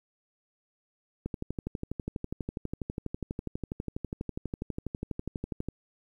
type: click train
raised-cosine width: 3 ms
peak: -20 dBFS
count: 55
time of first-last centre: 1.26-5.686 s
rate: 12.2 Hz
effects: 10-bit